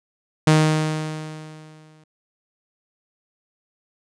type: tone with exponential decay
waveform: sawtooth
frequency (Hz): 155.56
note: D#3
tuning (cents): 0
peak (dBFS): -7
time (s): 0.47-2.04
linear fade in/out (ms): 5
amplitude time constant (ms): 340
effects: resampled to 22050 Hz